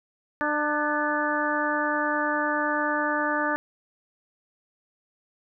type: harmonic tone with a mistuned harmonic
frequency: 298.4 Hz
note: D4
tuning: 28 cents sharp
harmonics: 1 / 2 / 3 / 4 / 5 / 6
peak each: -30 / -30 / -30 / -30 / -30 / -30 dBFS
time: 0.41-3.56 s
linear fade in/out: 0 ms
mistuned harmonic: 6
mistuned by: -53 cents
effects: none